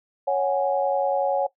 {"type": "chord", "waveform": "sine", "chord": "C# suspended fourth", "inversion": "none", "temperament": "equal", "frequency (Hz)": [554.4, 740, 830.6], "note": ["C#5", "F#5", "G#5"], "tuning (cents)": [0, 0, 0], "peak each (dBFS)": [-22, -25, -26], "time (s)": [0.27, 1.47], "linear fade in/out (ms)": 10, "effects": ["noise-tail reverb RT60 0.1 s tail -18 dB re dry"]}